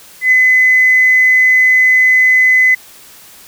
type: tone with ADSR envelope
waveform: sine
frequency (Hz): 2025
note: B6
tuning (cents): +43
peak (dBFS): -3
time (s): 0.21-2.75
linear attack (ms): 110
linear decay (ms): 7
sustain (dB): -2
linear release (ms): 9
effects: tanh soft clip ceiling 0 dBFS + white hiss -39 dBFS RMS until 3.47 s